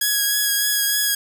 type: tone with vibrato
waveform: 5% pulse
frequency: 1661.2 Hz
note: G#6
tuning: in tune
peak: -7 dBFS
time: 0.01-1.15 s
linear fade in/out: 5 ms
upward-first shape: triangle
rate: 3.3 Hz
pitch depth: 23 cents each way
effects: none